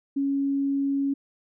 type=tone; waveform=sine; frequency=277.2 Hz; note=C#4; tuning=in tune; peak=-22 dBFS; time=0.16-1.14 s; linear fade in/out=10 ms; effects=none